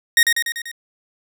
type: tone with echo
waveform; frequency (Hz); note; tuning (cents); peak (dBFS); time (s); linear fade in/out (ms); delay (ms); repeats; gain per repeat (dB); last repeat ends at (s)
sawtooth; 1864.7; A#6; 0; -6; 0.17-0.23; 2; 97; 5; -4; 0.715
effects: none